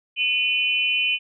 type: tone cluster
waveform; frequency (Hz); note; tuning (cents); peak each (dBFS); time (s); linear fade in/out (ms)
sine; 2468 / 2701 / 3005; D#7 / E7 / F#7; -15 / +42 / +26; -22 / -26 / -23; 0.16-1.19; 50
effects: none